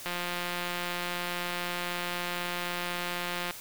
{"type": "click train", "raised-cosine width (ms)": 0.3, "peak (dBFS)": -17, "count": 608, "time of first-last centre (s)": [0.06, 3.509], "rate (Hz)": 176, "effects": ["white hiss -44 dBFS RMS until 3.6 s"]}